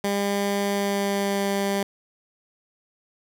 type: tone with pitch glide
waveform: 15% pulse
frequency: 200.8 to 198.61 Hz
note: G3 to G3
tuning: +42 to +23 cents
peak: -16 dBFS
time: 0.04-1.83 s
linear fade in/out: 2 ms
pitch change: -19 cents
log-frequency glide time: 0.69-1.49 s
effects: none